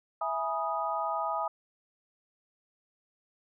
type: chord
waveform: sine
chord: E major seventh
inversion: none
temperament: equal with one note detuned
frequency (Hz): 659.3 / 830.6 / 971.4 / 1244.5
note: E5 / G#5 / B5 / D#6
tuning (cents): 0 / 0 / -29 / 0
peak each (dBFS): -35 / -34 / -36 / -33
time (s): 0.21-1.48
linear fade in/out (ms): 5
effects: none